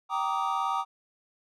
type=chord; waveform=triangle; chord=Eb major seventh; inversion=first; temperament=just; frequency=777.8 / 933.4 / 1166.7 / 1244.5 Hz; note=G5 / Bb5 / D6 / Eb6; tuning=-14 / +2 / -12 / 0 cents; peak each=-30 dBFS; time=0.09-0.85 s; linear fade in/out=50 ms; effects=none